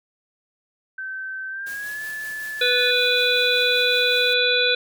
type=tone with pitch glide; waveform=sine; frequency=1543 to 1732 Hz; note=G6 to A6; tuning=-28 to -28 cents; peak=-28 dBFS; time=0.98-2.91 s; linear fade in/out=5 ms; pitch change=+200 cents; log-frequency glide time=1.49-2.02 s
type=noise with tremolo; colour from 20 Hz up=white; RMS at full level=-40 dBFS; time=1.66-4.34 s; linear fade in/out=10 ms; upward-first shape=sine; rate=5.3 Hz; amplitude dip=30%
type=harmonic tone; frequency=493.9 Hz; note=B4; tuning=in tune; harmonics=1 / 3 / 5 / 7 / 8; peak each=-23 / -23 / -23 / -23 / -23 dBFS; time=2.61-4.75 s; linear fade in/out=5 ms
effects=none